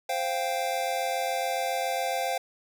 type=chord; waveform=square; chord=C suspended fourth; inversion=none; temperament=just; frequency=523.3 / 697.7 / 784.9 Hz; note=C5 / F5 / G5; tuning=0 / -2 / +2 cents; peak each=-33 / -31 / -32 dBFS; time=0.09-2.38 s; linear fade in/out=5 ms; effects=none